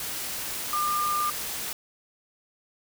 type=tone in noise; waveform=sine; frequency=1201 Hz; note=D6; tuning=38 cents sharp; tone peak=-24 dBFS; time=0.73-1.3 s; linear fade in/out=2 ms; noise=white; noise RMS=-33 dBFS; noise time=0-1.73 s; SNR=+6 dB; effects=none